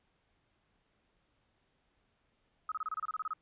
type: tone bursts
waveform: sine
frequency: 1272 Hz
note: D#6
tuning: 38 cents sharp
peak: -33 dBFS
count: 12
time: 2.69-3.334 s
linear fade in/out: 2 ms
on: 28 ms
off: 28 ms
effects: pink hiss -75 dBFS RMS until 3.41 s + resampled to 8000 Hz